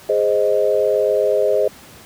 sine chord, Ab major, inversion none, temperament equal, 415.3 / 523.3 / 622.3 Hz, Ab4 / C5 / Eb5, 0 / 0 / 0 cents, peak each -18 dBFS, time 0.09-1.68 s, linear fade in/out 5 ms, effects pink hiss -42 dBFS RMS until 2.05 s + high-pass 80 Hz 12 dB/octave

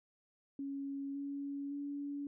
sine tone with pitch steps, 277.2 / 281.1 / 285 Hz, C#4 / C#4 / C#4, 0 / +24 / +48 cents, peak -38 dBFS, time 0.59-2.27 s, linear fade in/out 2 ms, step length 560 ms, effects none

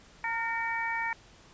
harmonic tone with a mistuned harmonic, 457.2 Hz, A#4, 34 cents flat, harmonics 2 / 3 / 4 / 5, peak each -33 / -41 / -33 / -35 dBFS, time 0.24-1.13 s, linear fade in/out 2 ms, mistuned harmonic 3, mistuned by +42 cents, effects pink hiss -56 dBFS RMS until 1.53 s + resampled to 16000 Hz

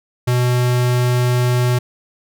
square tone, 123.7 Hz, B2, 3 cents sharp, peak -14 dBFS, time 0.27-1.79 s, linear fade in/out 10 ms, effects none

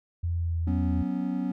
sine tone with pitch glide, 85.3 to 83.21 Hz, F2 to E2, -40 to +17 cents, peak -25 dBFS, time 0.23-1.03 s, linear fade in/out 10 ms, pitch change -43 cents, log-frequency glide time 0.35-0.6 s
triangle chord, F# suspended fourth, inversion none, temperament equal, 185 / 246.9 / 277.2 Hz, F#3 / B3 / C#4, 0 / 0 / 0 cents, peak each -29 dBFS, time 0.67-1.52 s, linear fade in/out 5 ms
effects none

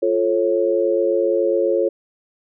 sine chord, F augmented, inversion none, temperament just, 349.2 / 436.5 / 545.7 Hz, F4 / A4 / C#5, 0 / -14 / -27 cents, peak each -20 / -20 / -19 dBFS, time 0.02-1.89 s, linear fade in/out 10 ms, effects none

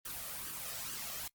white noise with flanger, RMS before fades -42 dBFS, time 0.05-1.28 s, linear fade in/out 5 ms, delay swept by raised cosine 0.64 to 1.64 ms, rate 2.3 Hz, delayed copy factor +0.6, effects noise-tail reverb RT60 0.1 s tail -24 dB re dry + Opus 24 kbps

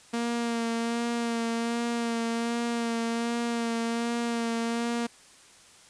sawtooth tone with vibrato, 233.1 Hz, A#3, in tune, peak -23 dBFS, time 0.13-5.07 s, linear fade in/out 10 ms, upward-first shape sine, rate 1.3 Hz, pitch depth 22 cents each way, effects white hiss -54 dBFS RMS until 5.89 s + resampled to 22050 Hz

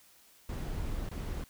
brown noise with dropouts, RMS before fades -36 dBFS, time 0.49-1.44 s, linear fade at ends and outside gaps 2 ms, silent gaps 1.09-1.114 s, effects white hiss -61 dBFS RMS until 1.49 s

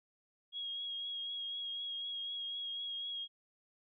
sine tone with vibrato, 3291 Hz, G#7, 16 cents flat, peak -38 dBFS, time 0.52-3.28 s, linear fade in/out 50 ms, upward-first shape triangle, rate 4 Hz, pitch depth 25 cents each way, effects none

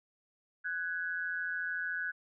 sine tone pair together, 1488 / 1661.6 Hz, F#6 / G#6, +9 / 0 cents, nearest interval major second, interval 191 cents, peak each -35 / -37 dBFS, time 0.64-2.12 s, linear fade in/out 20 ms, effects none

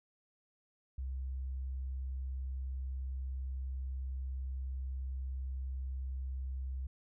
sine tone, 65.5 Hz, C2, 2 cents sharp, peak -36 dBFS, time 0.98-6.87 s, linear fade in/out 5 ms, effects none

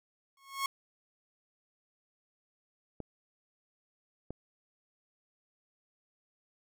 sawtooth tone with exponential growth, 1094 Hz, C#6, 23 cents flat, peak -24 dBFS, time 0.37-0.66 s, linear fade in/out 2 ms, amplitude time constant 63 ms
clicks, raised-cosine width 2 ms, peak -26 dBFS, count 2, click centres 3.003 / 4.306 s
effects none

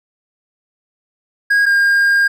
triangle tone pair in turn, 1638 / 1612.7 Hz, G#6 / G6, -24 / +49 cents, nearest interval unison, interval 27 cents, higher first, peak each -8 / -8 dBFS, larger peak neither, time 1.5-1.66 / 1.66-2.28 s, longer second, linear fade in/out 10 ms, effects none

